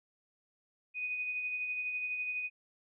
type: tone with tremolo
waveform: sine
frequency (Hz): 2489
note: D#7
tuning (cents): 0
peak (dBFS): -32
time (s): 0.94-2.5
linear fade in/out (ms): 50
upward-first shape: sine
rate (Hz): 12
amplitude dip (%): 35
effects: none